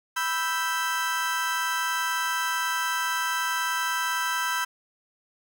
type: chord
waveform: 35% pulse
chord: E minor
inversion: second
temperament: equal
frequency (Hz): 987.8 / 1318.5 / 1568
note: B5 / E6 / G6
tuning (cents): 0 / 0 / 0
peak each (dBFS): -28 / -29 / -27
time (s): 0.16-4.65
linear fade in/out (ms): 10
effects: none